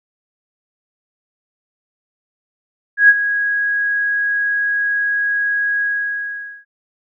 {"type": "tone with ADSR envelope", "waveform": "sine", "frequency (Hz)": 1653, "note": "G#6", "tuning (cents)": -9, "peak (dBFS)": -3, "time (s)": [2.97, 6.65], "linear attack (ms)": 120, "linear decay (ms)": 41, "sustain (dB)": -12, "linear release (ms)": 840, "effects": []}